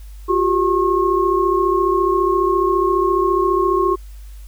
sine tone cluster, 353.8 / 388.4 / 1082 Hz, F4 / G4 / C#6, +23 / -16 / -42 cents, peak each -18 dBFS, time 0.28-3.96 s, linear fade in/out 20 ms, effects added 50 Hz sine -33 dBFS peak until 4.47 s + white hiss -52 dBFS RMS until 4.47 s

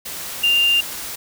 sine tone in noise, 2794 Hz, F7, in tune, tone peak -13 dBFS, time 0.43-0.81 s, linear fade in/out 10 ms, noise white, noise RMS -30 dBFS, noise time 0.05-1.16 s, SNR +14 dB, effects none

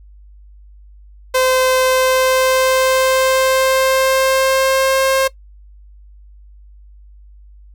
sawtooth tone with pitch glide, 516 to 533 Hz, C5 to C5, -24 to +32 cents, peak -8 dBFS, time 1.34-5.28 s, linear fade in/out 10 ms, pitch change +56 cents, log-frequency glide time 1.79-5.01 s, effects noise-tail reverb RT60 0.1 s tail -20 dB re dry + added 50 Hz sine -39 dBFS peak until 7.74 s

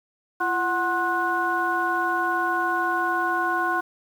sine tone cluster, 341.5 / 738 / 1062 / 1472 Hz, F4 / F#5 / C6 / F#6, -39 / -5 / +25 / -9 cents, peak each -29 / -27 / -25 / -25 dBFS, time 0.4-3.81 s, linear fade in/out 10 ms, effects tanh soft clip ceiling -11 dBFS + 8-bit

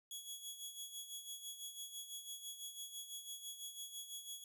15% pulse tone with tremolo, 3351 Hz, G#7, 15 cents sharp, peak -37 dBFS, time 0.11-4.44 s, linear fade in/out 2 ms, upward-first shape sine, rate 6 Hz, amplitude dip 65%, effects none

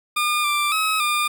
20% pulse tone with pitch steps, 1210 / 1181 / 1279 / 1204 Hz, D#6 / D6 / D#6 / D6, -49 / +9 / +47 / +43 cents, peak -14 dBFS, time 0.16-1.28 s, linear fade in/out 10 ms, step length 280 ms, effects 7-bit

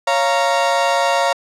35% pulse chord, Bb minor, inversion first, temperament equal with one note detuned, 554.4 / 692 / 932.3 Hz, Db5 / F5 / Bb5, 0 / -16 / 0 cents, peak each -17 dBFS, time 0.07-1.33 s, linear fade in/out 5 ms, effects low-pass 7000 Hz 12 dB/octave

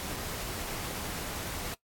pink noise with dropouts, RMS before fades -37 dBFS, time 0-1.74 s, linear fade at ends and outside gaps 0 ms, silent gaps 0.164-0.168 s, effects noise-tail reverb RT60 0.1 s tail -18 dB re dry + AAC 64 kbps

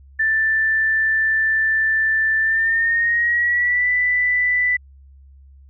sine tone with pitch glide, 1768 to 1984.5 Hz, A6 to B6, +8 to +8 cents, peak -15 dBFS, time 0.19-4.77 s, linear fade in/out 10 ms, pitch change +200 cents, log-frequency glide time 2.4-3.89 s, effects added 68 Hz sine -43 dBFS peak until 5.69 s

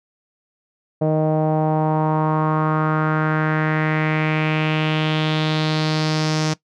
sawtooth tone with low-pass filter sweep, 155.56 Hz, D#3, in tune, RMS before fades -19 dBFS, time 1.01-6.54 s, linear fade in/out 10 ms, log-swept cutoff 600 to 5800 Hz, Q 3.2, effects noise-tail reverb RT60 0.1 s tail -19 dB re dry

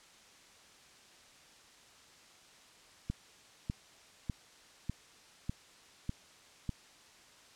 click train, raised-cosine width 5 ms, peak -22 dBFS, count 7, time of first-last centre 3.1-6.693 s, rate 1.67 Hz, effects white hiss -59 dBFS RMS until 7.55 s + low-pass 7000 Hz 12 dB/octave

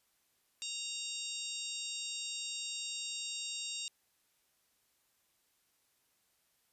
harmonic tone with a mistuned harmonic, 930 Hz, A#5, 4 cents flat, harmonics 3 / 4 / 5 / 6 / 7 / 8 / 9, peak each -45 / -43 / -48 / -47 / -52 / -44 / -52 dBFS, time 0.62-3.88 s, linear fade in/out 0 ms, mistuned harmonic 7, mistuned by +55 cents, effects white hiss -75 dBFS RMS until 6.72 s + resampled to 32000 Hz

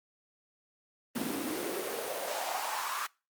pink noise with high-pass filter sweep, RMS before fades -35 dBFS, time 1.15-3.07 s, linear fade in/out 10 ms, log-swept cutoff 230 to 1200 Hz, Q 4.1, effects noise-tail reverb RT60 0.3 s tail -24 dB re dry + Opus 32 kbps

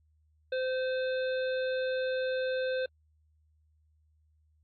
harmonic tone, 516 Hz, C5, 24 cents flat, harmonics 1 / 3 / 5 / 7 / 8, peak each -29 / -38 / -46 / -45 / -50 dBFS, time 0.52-2.86 s, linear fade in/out 5 ms, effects added 77 Hz sine -65 dBFS peak until 4.63 s + AAC 48 kbps

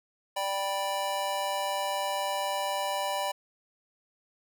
square chord, G major, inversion second, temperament just, 588 / 784 / 980 Hz, D5 / G5 / B5, +2 / 0 / -14 cents, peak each -34 dBFS, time 0.36-3.32 s, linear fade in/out 10 ms, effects none

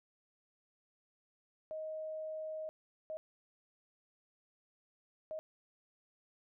sine tone bursts at uneven times, 627 Hz, D#5, 13 cents sharp, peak -39 dBFS, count 3, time 1.71-2.69 / 3.1-3.17 / 5.31-5.39 s, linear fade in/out 0 ms, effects none

